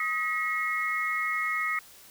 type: tone cluster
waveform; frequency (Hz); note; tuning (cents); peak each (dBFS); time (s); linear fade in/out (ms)
sine; 1262 / 1919 / 2171; D#6 / A#6 / C#7; +24 / +50 / -37; -31 / -31 / -30; 0-1.79; 2
effects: white hiss -52 dBFS RMS until 2.1 s